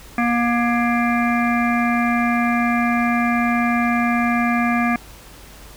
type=harmonic tone with a mistuned harmonic; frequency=238 Hz; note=A#3; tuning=36 cents sharp; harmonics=1 / 3 / 5 / 7 / 9 / 10; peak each=-18 / -23 / -25 / -26 / -28 / -28 dBFS; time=0.18-4.96 s; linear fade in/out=2 ms; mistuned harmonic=9; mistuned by=-44 cents; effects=added 50 Hz sine -43 dBFS peak until 5.76 s + pink hiss -43 dBFS RMS until 5.76 s